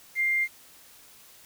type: tone with quantisation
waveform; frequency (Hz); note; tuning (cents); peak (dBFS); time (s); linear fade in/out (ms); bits
sine; 2100; C7; +6; -22; 0.15-0.48; 50; 8
effects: white hiss -53 dBFS RMS until 1.45 s